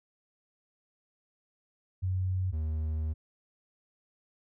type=tone pair in turn; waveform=sine / triangle; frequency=93 / 78.2 Hz; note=F#2 / D#2; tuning=+9 / +9 cents; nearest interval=minor third; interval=300 cents; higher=first; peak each=-27 dBFS; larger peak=neither; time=2.02-2.52 / 2.52-3.14 s; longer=second; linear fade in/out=20 ms; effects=none